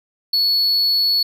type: tone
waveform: triangle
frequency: 4403 Hz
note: C#8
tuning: 13 cents flat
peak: -13 dBFS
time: 0.33-1.23 s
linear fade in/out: 5 ms
effects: none